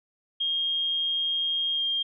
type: tone with pitch glide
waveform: sine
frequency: 3234 to 3210 Hz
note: G#7 to G7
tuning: -47 to +40 cents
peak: -24 dBFS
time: 0.4-2.03 s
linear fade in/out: 10 ms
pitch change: -13 cents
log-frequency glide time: 1.74-1.82 s
effects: none